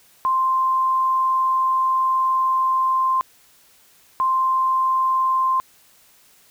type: tone pair in turn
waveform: sine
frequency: 1046.5 / 1046.5 Hz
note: C6 / C6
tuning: 0 / 0 cents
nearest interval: unison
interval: 0 cents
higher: neither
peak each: -16 dBFS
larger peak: neither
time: 0.25-3.21 / 4.2-5.6 s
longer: first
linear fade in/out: 0 ms
effects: white hiss -54 dBFS RMS until 6.5 s